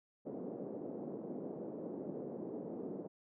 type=band-pass noise; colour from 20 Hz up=white; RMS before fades=-44 dBFS; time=0.25-3.08 s; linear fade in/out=20 ms; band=180 to 480 Hz; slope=24 dB/octave; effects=none